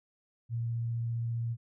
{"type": "tone with vibrato", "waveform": "sine", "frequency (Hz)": 116.54, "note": "A#2", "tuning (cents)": 0, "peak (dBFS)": -30, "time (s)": [0.49, 1.57], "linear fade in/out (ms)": 50, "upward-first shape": "triangle", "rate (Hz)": 15, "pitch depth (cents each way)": 11, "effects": []}